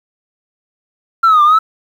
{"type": "linear two-way sweep", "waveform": "sine", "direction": "down then up", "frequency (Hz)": [1375, 1174.7, 1326], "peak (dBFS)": -4, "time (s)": [1.23, 1.59], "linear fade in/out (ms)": 10, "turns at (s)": 1.43, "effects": ["tanh soft clip ceiling -4 dBFS", "7-bit"]}